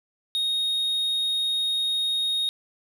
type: tone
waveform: triangle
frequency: 3729 Hz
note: A#7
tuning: in tune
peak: -21 dBFS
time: 0.35-2.49 s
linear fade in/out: 0 ms
effects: none